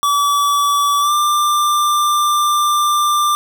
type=tone with pitch glide; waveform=square; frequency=1149 to 1187.5 Hz; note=D6 to D6; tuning=-38 to +19 cents; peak=-13 dBFS; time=0.03-3.35 s; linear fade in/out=0 ms; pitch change=+57 cents; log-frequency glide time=1-1.12 s; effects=none